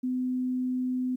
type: tone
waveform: sine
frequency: 253.6 Hz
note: B3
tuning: 46 cents sharp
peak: -26 dBFS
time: 0.03-1.16 s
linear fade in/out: 10 ms
effects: 11-bit

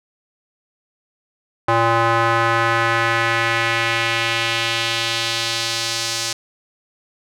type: tone with band-pass filter sweep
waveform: square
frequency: 115.3 Hz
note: A#2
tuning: 19 cents flat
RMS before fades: -19 dBFS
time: 1.68-6.33 s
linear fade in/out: 5 ms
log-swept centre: 1000 to 5600 Hz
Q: 1.5
effects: none

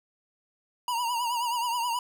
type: tone with vibrato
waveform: square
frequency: 953 Hz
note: A#5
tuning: 38 cents sharp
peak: -27 dBFS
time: 0.88-1.99 s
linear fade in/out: 2 ms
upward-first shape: triangle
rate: 9.4 Hz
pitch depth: 87 cents each way
effects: none

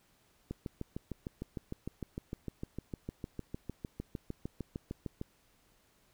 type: click train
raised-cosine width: 3 ms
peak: -25 dBFS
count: 32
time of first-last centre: 0.51-5.214 s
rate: 6.59 Hz
effects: pink hiss -69 dBFS RMS until 6.13 s

